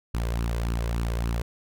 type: tone with flanger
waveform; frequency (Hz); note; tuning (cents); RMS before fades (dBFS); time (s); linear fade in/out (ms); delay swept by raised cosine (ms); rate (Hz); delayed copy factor
sawtooth; 57.7; A#1; -17; -27; 0.14-1.42; 5; 0.7 to 2; 3.5; +0.55
effects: none